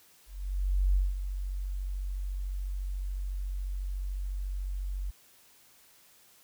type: tone with ADSR envelope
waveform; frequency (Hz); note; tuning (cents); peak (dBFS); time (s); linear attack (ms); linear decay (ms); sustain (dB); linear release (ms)
sine; 46.98; F#1; +27; -21; 0.26-5.11; 690; 190; -10; 12
effects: white hiss -60 dBFS RMS until 6.43 s